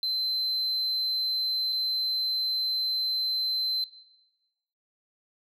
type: tone with dropouts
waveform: sine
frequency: 4080 Hz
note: C8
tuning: 44 cents flat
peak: -24 dBFS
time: 0.03-3.84 s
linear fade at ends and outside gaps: 1 ms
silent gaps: 1.725-1.729 s
effects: noise-tail reverb RT60 1.0 s tail -17 dB re dry + tanh soft clip ceiling -24 dBFS